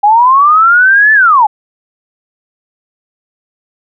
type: linear two-way sweep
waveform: sine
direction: up then down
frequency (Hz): 803 to 1760 to 803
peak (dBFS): -3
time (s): 0.03-1.47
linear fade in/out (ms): 10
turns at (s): 1.13
effects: none